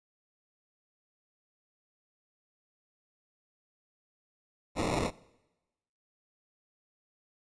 violet noise with sample-and-hold, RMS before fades -30 dBFS, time 4.75-5.11 s, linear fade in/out 50 ms, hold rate 1575 Hz, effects noise-tail reverb RT60 1.0 s tail -22 dB re dry + resampled to 22050 Hz

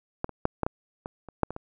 clicks, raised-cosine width 1 ms, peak -13 / -25 / -8 / -11 / -12 / -20 / -28 / -7 / -20 / -22 dBFS, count 10, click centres 0.244 / 0.293 / 0.454 / 0.633 / 0.665 / 1.059 / 1.287 / 1.433 / 1.506 / 1.564 s, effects none

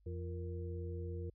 harmonic tone with a mistuned harmonic, 87 Hz, F2, 6 cents flat, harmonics 1 / 2 / 4 / 5, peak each -40 / -51 / -49 / -49 dBFS, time 0.06-1.3 s, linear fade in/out 5 ms, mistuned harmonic 5, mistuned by +120 cents, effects added 50 Hz sine -66 dBFS peak until 1.34 s

